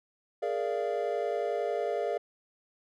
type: chord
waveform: triangle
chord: Bb dominant seventh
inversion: third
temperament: equal with one note detuned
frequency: 415.3 / 466.2 / 587.3 / 687.3 Hz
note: Ab4 / Bb4 / D5 / F5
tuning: 0 / 0 / 0 / -28 cents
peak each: -32 dBFS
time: 0.42-2.18 s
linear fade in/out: 10 ms
effects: none